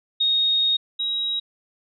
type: tone pair in turn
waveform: sine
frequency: 3729 / 3825 Hz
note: A#7 / A#7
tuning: 0 / +44 cents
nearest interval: unison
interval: 44 cents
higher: second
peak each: -17 / -22 dBFS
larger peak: first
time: 0.2-0.77 / 0.99-1.4 s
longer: first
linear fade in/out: 10 ms
effects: none